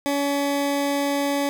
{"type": "tone", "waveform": "20% pulse", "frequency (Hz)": 282.9, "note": "C#4", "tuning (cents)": 35, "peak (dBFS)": -16, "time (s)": [0.06, 1.49], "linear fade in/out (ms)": 0, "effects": []}